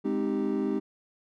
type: chord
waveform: triangle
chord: Ab major seventh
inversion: none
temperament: equal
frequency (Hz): 207.7 / 261.6 / 311.1 / 392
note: Ab3 / C4 / Eb4 / G4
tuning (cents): 0 / 0 / 0 / 0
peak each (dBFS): -29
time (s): 0.04-0.8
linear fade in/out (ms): 20
effects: tanh soft clip ceiling -15 dBFS